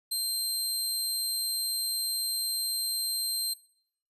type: tone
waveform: 20% pulse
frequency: 4154 Hz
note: C8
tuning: 13 cents flat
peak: -22 dBFS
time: 0.11-3.54 s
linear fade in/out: 10 ms
effects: noise-tail reverb RT60 0.7 s tail -22 dB re dry + resampled to 32000 Hz